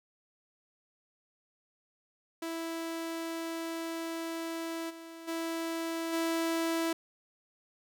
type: tone with level steps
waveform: sawtooth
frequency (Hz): 329.6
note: E4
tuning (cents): 0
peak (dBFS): -31 / -41 / -29 / -25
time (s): 2.42-6.93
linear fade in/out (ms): 5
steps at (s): 4.89 / 5.27 / 6.12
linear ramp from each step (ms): 20
effects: none